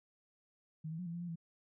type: tone with pitch steps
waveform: sine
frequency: 157.4 / 162 / 180.6 / 167.9 / 172.3 / 174.6 / 166.1 Hz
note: D#3 / E3 / F#3 / E3 / F3 / F3 / E3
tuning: +20 / -30 / -42 / +32 / -23 / 0 / +13 cents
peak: -39 dBFS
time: 0.84-1.358 s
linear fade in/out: 10 ms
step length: 74 ms
effects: none